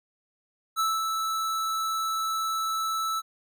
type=tone with ADSR envelope; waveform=square; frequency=1314 Hz; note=E6; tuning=6 cents flat; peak=-23 dBFS; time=0.76-3.22 s; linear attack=36 ms; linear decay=210 ms; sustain=-4 dB; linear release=36 ms; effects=none